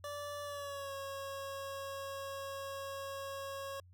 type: tone with pitch glide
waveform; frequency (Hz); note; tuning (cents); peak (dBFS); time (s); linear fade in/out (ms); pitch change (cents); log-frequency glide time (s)
25% pulse; 581 to 549; D5 to C#5; -19 to -17; -37; 0.04-3.8; 2; -98; 0.43-0.93
effects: added 90 Hz sine -57 dBFS peak until 3.93 s